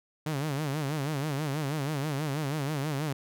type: tone with vibrato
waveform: sawtooth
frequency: 145.8 Hz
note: D3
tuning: 12 cents flat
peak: -25 dBFS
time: 0.26-3.13 s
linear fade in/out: 5 ms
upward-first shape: sine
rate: 6.2 Hz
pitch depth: 140 cents each way
effects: none